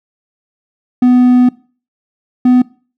triangle tone pair in turn, 248.8 / 250 Hz, B3 / B3, +13 / +21 cents, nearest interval unison, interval 8 cents, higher second, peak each -3 dBFS, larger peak neither, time 1.02-1.49 / 2.45-2.62 s, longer first, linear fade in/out 5 ms, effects noise-tail reverb RT60 0.4 s tail -22 dB re dry

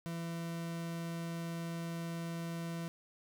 40% pulse tone, 167.6 Hz, E3, 29 cents sharp, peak -37 dBFS, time 0.06-2.88 s, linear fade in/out 0 ms, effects none

